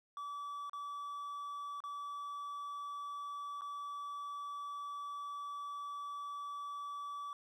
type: tone with dropouts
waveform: triangle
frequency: 1151 Hz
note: D6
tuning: 35 cents flat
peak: -39 dBFS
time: 0.17-7.33 s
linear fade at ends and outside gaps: 1 ms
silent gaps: 0.696-0.732 / 1.804-1.838 / 3.61-3.618 s
effects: none